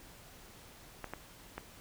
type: clicks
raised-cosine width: 0.5 ms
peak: -24 dBFS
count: 3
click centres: 1.043 / 1.136 / 1.58 s
effects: pink hiss -55 dBFS RMS until 1.8 s